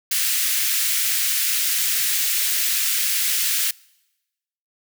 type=high-pass noise; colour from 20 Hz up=white; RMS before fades=-21 dBFS; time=0.11-3.71 s; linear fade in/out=5 ms; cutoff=1700 Hz; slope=24 dB/octave; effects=noise-tail reverb RT60 1.0 s tail -25 dB re dry